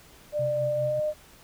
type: tone with pitch glide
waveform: sine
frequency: 596 to 608.2 Hz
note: D5 to D#5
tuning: +25 to -40 cents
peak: -24 dBFS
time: 0.32-1.14 s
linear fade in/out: 50 ms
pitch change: +35 cents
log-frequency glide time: 0.72-0.97 s
type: tone with tremolo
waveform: sine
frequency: 130.9 Hz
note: C3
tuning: 1 cent sharp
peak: -30 dBFS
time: 0.39-1 s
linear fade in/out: 5 ms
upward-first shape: sine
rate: 5 Hz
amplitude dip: 65%
effects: pink hiss -53 dBFS RMS until 1.43 s